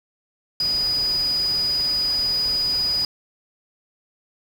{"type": "tone in noise", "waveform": "sine", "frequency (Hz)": 4940, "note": "D#8", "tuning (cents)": -13, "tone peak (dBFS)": -19, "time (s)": [0.6, 3.05], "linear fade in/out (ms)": 2, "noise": "pink", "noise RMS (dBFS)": -36, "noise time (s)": [0.6, 3.05], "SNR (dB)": 14, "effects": []}